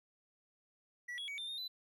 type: tone with pitch steps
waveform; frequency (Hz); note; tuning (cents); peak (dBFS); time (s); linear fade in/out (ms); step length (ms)
triangle; 1947 / 3344 / 2259 / 3588 / 3683 / 4003; B6 / G#7 / C#7 / A7 / A#7 / B7; -25 / +11 / +32 / +33 / -22 / +23; -39; 1.08-1.68; 10; 100
effects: none